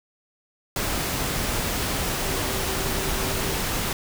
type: tone in noise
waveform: sine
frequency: 386.4 Hz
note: G4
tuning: 25 cents flat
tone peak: -35 dBFS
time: 2.23-3.59 s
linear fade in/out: 2 ms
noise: pink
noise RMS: -26 dBFS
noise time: 0.76-3.93 s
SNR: -12 dB
effects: none